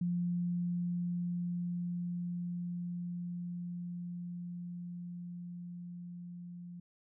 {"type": "tone with level ramp", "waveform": "sine", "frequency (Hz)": 175.2, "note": "F3", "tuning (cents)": 6, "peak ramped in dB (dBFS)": [-30, -44], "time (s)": [0.01, 6.8], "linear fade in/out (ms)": 5, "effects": []}